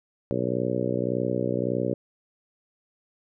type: harmonic tone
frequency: 61.74 Hz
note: B1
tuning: in tune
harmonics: 2 / 3 / 4 / 5 / 6 / 7 / 8 / 9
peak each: -32 / -32 / -32 / -32 / -32 / -32 / -32 / -32 dBFS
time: 0.31-1.94 s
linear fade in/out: 0 ms
effects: none